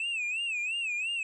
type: tone with vibrato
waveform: triangle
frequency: 2600 Hz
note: E7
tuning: 24 cents flat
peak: -28 dBFS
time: 0-1.23 s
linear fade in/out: 2 ms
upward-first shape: sine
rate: 2.9 Hz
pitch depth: 140 cents each way
effects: resampled to 22050 Hz + 11-bit